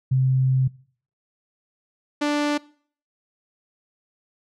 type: tone pair in turn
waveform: sine / sawtooth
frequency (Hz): 130.81 / 293.7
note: C3 / D4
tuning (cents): 0 / 0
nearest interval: octave + major second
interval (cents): 1400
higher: second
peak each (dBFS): -16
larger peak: neither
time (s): 0.11-0.68 / 2.21-2.58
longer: first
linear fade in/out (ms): 10
effects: noise-tail reverb RT60 0.5 s tail -22 dB re dry + low-pass 6000 Hz 12 dB/octave